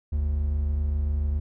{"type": "tone pair together", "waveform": "triangle", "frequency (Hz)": [46.49, 73.8], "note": ["F#1", "D2"], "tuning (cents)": [9, 9], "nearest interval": "minor sixth", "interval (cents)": 800, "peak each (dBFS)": [-30, -21], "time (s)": [0.12, 1.4], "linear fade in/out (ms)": 10, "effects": []}